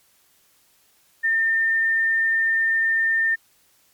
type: tone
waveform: sine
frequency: 1807 Hz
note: A6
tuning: 46 cents sharp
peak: -17 dBFS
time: 1.23-3.36 s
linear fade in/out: 20 ms
effects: white hiss -60 dBFS RMS until 3.93 s + MP3 96 kbps